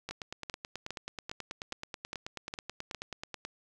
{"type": "two click trains", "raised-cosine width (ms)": 0.2, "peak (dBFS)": [-21, -20], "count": [32, 8], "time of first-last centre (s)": [[0.11, 3.451], [0.09, 2.947]], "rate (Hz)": [9.28, 2.45], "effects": []}